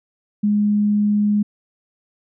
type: tone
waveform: sine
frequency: 207.7 Hz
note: G#3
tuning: in tune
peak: -14 dBFS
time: 0.43-1.43 s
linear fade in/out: 10 ms
effects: none